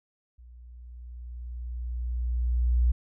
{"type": "tone with level ramp", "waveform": "sine", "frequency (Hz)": 60.3, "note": "B1", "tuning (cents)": -41, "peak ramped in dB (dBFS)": [-47, -18], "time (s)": [0.38, 2.92], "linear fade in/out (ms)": 10, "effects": []}